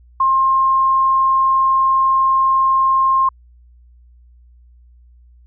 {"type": "tone", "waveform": "sine", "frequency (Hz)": 1063, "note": "C6", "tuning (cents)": 27, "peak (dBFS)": -11, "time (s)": [0.2, 3.29], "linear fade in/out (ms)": 5, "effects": ["added 60 Hz sine -44 dBFS peak until 5.46 s"]}